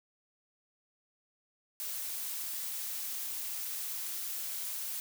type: noise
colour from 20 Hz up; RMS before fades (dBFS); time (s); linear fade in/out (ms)
blue; -38; 1.8-5; 0
effects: none